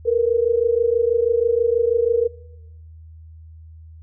sine tone pair together, 455.3 / 481.5 Hz, A#4 / B4, -41 / -44 cents, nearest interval minor second, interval 97 cents, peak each -18 dBFS, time 0.05-2.28 s, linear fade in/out 20 ms, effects noise-tail reverb RT60 1.0 s tail -23 dB re dry + added 80 Hz sine -39 dBFS peak until 4.02 s

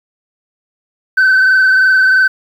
sine tone with frequency modulation, 1529 Hz, G6, 44 cents flat, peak -4 dBFS, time 1.17-2.28 s, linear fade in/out 10 ms, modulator 23 Hz, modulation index 1.2, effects tanh soft clip ceiling -5 dBFS + 7-bit

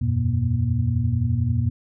sine tone cluster, 83.7 / 95.1 / 119.1 / 238.2 Hz, E2 / F#2 / A#2 / A#3, +27 / +48 / +38 / +38 cents, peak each -26 / -25 / -21 / -29 dBFS, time 0.01-1.7 s, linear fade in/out 10 ms, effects none

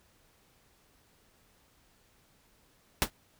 pink noise with exponential decay, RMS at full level -21 dBFS, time 3.02-3.1 s, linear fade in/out 0 ms, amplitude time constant 17 ms, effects pink hiss -66 dBFS RMS until 3.39 s

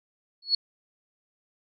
sine tone with exponential growth, 4370 Hz, C#8, 26 cents flat, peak -16 dBFS, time 0.42-0.55 s, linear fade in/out 5 ms, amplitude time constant 27 ms, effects none

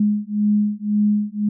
sine beating tone pair, 207.7 / 209.6 Hz, G#3 / G#3, 0 / +16 cents, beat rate 1.9 Hz, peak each -19 dBFS, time 0-1.49 s, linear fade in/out 5 ms, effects none

